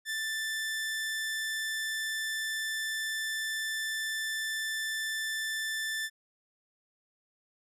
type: tone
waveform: sawtooth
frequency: 1766 Hz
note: A6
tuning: 6 cents sharp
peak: -28 dBFS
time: 0.05-6.1 s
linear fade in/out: 50 ms
effects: resampled to 32000 Hz